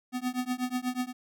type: tone with tremolo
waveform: square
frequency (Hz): 250.8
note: B3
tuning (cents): +27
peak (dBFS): -26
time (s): 0.12-1.13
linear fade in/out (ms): 50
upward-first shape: triangle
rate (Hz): 8.2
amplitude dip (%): 100
effects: none